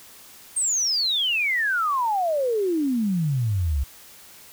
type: exponential sweep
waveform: sine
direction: down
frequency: 8740 to 64.3 Hz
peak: -20 dBFS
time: 0.56-3.84 s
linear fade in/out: 10 ms
effects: white hiss -47 dBFS RMS until 4.52 s